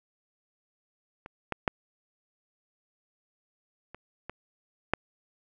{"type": "clicks", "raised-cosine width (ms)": 0.5, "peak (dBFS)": [-27, -15, -9, -28, -22, -8], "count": 6, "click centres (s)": [1.261, 1.523, 1.678, 3.946, 4.296, 4.936], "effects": []}